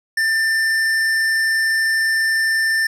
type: tone with hard clipping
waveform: sine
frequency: 1787 Hz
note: A6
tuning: 26 cents sharp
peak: -17 dBFS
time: 0.17-2.87 s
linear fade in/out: 5 ms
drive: 11 dB
effects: none